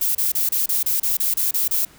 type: noise bursts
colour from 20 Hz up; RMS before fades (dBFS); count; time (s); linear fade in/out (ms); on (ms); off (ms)
violet; -20; 11; 0.01-1.85; 5; 140; 30
effects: pink hiss -49 dBFS RMS until 1.98 s